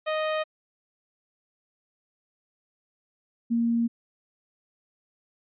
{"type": "tone pair in turn", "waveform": ["sawtooth", "sine"], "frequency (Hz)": [622, 233], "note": ["D#5", "A#3"], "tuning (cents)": [-1, -1], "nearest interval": "octave + perfect fourth", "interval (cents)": 1700, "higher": "first", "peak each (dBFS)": -21, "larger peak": "neither", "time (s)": [[0.06, 0.44], [3.5, 3.88]], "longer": "neither", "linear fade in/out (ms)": 20, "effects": ["resampled to 8000 Hz"]}